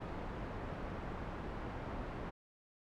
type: low-pass noise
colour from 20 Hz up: pink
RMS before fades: -43 dBFS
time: 0-2.31 s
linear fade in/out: 20 ms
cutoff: 1400 Hz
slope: 12 dB/octave
effects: none